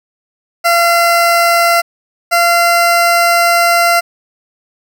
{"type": "tone pair in turn", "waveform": "20% pulse", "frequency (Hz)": [684, 687.5], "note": ["F5", "F5"], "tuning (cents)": [-36, -27], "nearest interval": "unison", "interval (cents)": 9, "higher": "second", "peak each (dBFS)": -3, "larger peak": "neither", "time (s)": [[0.64, 1.82], [2.31, 4.01]], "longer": "second", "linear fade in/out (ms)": 20, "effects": []}